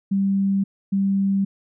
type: tone pair in turn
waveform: sine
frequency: 196 / 196 Hz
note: G3 / G3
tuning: 0 / 0 cents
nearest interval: unison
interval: 0 cents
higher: neither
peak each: -17 dBFS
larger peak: neither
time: 0.11-0.64 / 0.92-1.45 s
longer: neither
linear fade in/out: 10 ms
effects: none